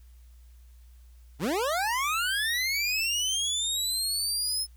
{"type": "linear sweep", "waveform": "25% pulse", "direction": "up", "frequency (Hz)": [120.5, 5220], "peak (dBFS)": -22, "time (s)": [1.39, 4.67], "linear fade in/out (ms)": 50, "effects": ["added 60 Hz sine -49 dBFS peak until 4.76 s", "white hiss -67 dBFS RMS until 4.76 s"]}